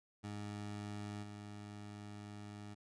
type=tone with level steps; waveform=20% pulse; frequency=103.5 Hz; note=G#2; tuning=5 cents flat; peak=-38 / -43 dBFS; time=0.23-2.75 s; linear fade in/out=20 ms; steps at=1.22 s; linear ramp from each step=20 ms; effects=resampled to 22050 Hz